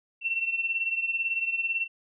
sine beating tone pair, 2701 / 2719 Hz, E7 / F7, +42 / -47 cents, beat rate 18 Hz, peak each -27 / -32 dBFS, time 0.21-1.88 s, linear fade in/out 50 ms, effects none

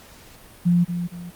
sine tone with echo, 174.61 Hz, F3, in tune, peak -14 dBFS, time 0.65-0.85 s, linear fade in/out 20 ms, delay 230 ms, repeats 2, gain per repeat -9 dB, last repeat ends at 1.31 s, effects pink hiss -47 dBFS RMS until 1.35 s + Opus 48 kbps

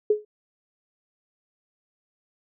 sine tone with exponential decay, 422 Hz, G#4, 28 cents sharp, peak -13 dBFS, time 0.1-0.25 s, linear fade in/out 5 ms, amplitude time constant 32 ms, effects none

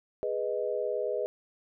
sine chord, G# minor, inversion none, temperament equal, 415.3 / 493.9 / 622.3 Hz, G#4 / B4 / D#5, 0 / 0 / 0 cents, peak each -33 / -32 / -33 dBFS, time 0.23-1.26 s, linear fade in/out 0 ms, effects none

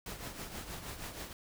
pink noise with tremolo, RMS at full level -41 dBFS, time 0.06-1.33 s, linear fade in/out 2 ms, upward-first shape triangle, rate 6.3 Hz, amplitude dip 65%, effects none

